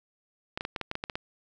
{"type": "clicks", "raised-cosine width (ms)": 0.3, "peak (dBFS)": -16, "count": 10, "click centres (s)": [0.575, 0.609, 0.651, 0.762, 0.813, 0.914, 0.954, 1.039, 1.098, 1.155], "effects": []}